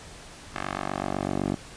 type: tone with band-pass filter sweep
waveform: 10% pulse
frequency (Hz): 47.97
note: G1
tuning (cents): -37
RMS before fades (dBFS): -30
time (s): 0.54-1.55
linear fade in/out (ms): 10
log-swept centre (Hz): 1600 to 340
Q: 1
effects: pink hiss -45 dBFS RMS until 1.76 s + resampled to 22050 Hz